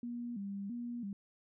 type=tone with vibrato; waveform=sine; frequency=218.2 Hz; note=A3; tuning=14 cents flat; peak=-38 dBFS; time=0.03-1.13 s; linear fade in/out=2 ms; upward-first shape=square; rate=1.5 Hz; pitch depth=160 cents each way; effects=none